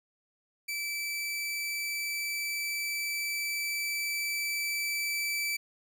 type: tone with level ramp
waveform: sawtooth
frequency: 2318 Hz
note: D7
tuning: 23 cents flat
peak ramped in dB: -29 to -26 dBFS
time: 0.68-5.57 s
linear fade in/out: 10 ms
effects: none